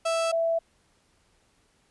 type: tone pair in turn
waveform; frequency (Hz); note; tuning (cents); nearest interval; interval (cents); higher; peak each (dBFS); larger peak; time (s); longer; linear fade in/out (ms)
35% pulse / sine; 659.3 / 662.4; E5 / E5; 0 / +8; unison; 8; second; -22; neither; 0.05-0.32 / 0.32-0.59; neither; 10
effects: pink hiss -66 dBFS RMS until 1.9 s + resampled to 24000 Hz